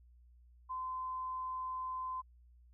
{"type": "tone", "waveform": "sine", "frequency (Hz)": 1029, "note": "C6", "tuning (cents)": -29, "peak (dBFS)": -37, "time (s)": [0.69, 2.22], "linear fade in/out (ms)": 20, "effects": ["added 60 Hz sine -59 dBFS peak until 2.73 s"]}